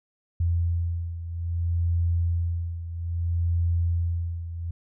sine beating tone pair, 85 / 85.61 Hz, F2 / F2, -46 / -34 cents, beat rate 0.61 Hz, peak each -24 / -29 dBFS, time 0.4-4.71 s, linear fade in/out 5 ms, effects none

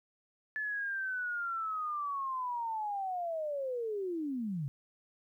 sine linear sweep, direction down, 1736 to 130 Hz, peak -33 dBFS, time 0.56-4.68 s, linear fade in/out 0 ms, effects 12-bit

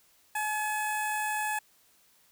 15% pulse tone with notch filter, 852 Hz, G#5, 44 cents sharp, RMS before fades -31 dBFS, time 0.35-1.59 s, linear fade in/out 5 ms, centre 3900 Hz, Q 0.84, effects white hiss -64 dBFS RMS until 2.31 s

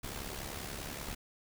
pink noise with amplitude modulation, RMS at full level -39 dBFS, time 0.03-1.15 s, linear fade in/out 10 ms, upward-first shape sine, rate 70.3 Hz, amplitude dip 60%, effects none

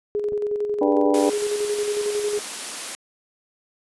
sine tone with tremolo, 415.3 Hz, G#4, in tune, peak -20 dBFS, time 0.15-2.39 s, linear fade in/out 0 ms, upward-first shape square, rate 11 Hz, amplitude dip 40%
click, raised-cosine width 2 ms, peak -25 dBFS, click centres 0.322 s
harmonic tone, 98 Hz, G2, in tune, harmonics 3 / 4 / 5 / 6 / 7 / 8 / 9 / 10, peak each -20 / -30 / -23 / -24 / -37 / -27 / -36 / -32 dBFS, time 0.81-1.3 s, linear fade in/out 5 ms
white high-pass noise, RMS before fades -31 dBFS, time 1.14-2.95 s, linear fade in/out 0 ms, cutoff 220 Hz, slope 24 dB/octave
effects resampled to 24000 Hz

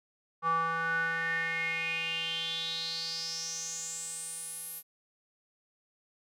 square tone with band-pass filter sweep, 164.81 Hz, E3, in tune, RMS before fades -34 dBFS, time 0.42-4.83 s, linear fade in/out 50 ms, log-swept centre 1100 to 12000 Hz, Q 7.7, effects none

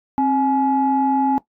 sine tone pair together, 266.2 / 845 Hz, C4 / G#5, +30 / +30 cents, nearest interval octave + minor sixth, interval 2000 cents, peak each -17 dBFS, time 0.18-1.38 s, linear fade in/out 0 ms, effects noise-tail reverb RT60 0.1 s tail -17 dB re dry + tanh soft clip ceiling -8 dBFS

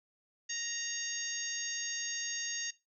harmonic tone with a mistuned harmonic, 932.3 Hz, A#5, in tune, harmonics 2 / 3 / 4 / 5 / 6 / 7, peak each -43 / -44 / -46 / -44 / -46 / -38 dBFS, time 0.49-2.71 s, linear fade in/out 10 ms, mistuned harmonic 4, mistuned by -21 cents, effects noise-tail reverb RT60 0.2 s tail -17 dB re dry

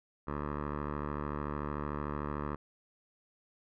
10% pulse tone with low-pass filter, 73.42 Hz, D2, in tune, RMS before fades -37 dBFS, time 0.27-2.56 s, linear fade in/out 10 ms, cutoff 1300 Hz, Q 2.8, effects none

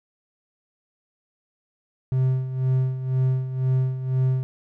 triangle tone with tremolo, 130 Hz, C3, 11 cents flat, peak -15 dBFS, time 2.12-4.43 s, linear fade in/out 0 ms, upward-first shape sine, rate 2 Hz, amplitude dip 70%, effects none

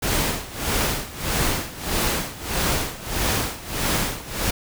pink noise with tremolo, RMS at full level -21 dBFS, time 0.02-4.51 s, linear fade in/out 10 ms, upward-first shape sine, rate 1.6 Hz, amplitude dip 85%, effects none

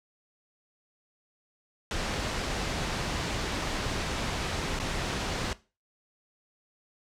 pink noise with dropouts, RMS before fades -31 dBFS, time 1.91-5.53 s, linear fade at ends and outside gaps 1 ms, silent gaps 4.79-4.799 s, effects noise-tail reverb RT60 0.3 s tail -18 dB re dry + low-pass 6000 Hz 12 dB/octave

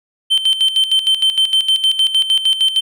triangle tone with tremolo, 3100 Hz, G7, 20 cents flat, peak -8 dBFS, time 0.3-2.81 s, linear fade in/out 20 ms, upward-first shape square, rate 6.5 Hz, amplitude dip 70%, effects none

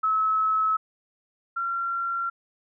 sine tone pair in turn, 1294 / 1370.9 Hz, E6 / F6, -32 / -33 cents, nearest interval minor second, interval 99 cents, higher second, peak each -20 / -25 dBFS, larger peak first, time 0.03-0.77 / 1.56-2.3 s, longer neither, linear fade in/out 10 ms, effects none

